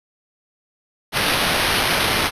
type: noise with sample-and-hold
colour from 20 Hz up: white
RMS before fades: -19 dBFS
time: 1.12-2.31 s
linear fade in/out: 50 ms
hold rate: 7350 Hz
effects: resampled to 32000 Hz